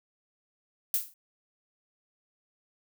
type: noise with exponential decay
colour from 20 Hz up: violet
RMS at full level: -23 dBFS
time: 0.94-1.14 s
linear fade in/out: 2 ms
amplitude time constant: 43 ms
effects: none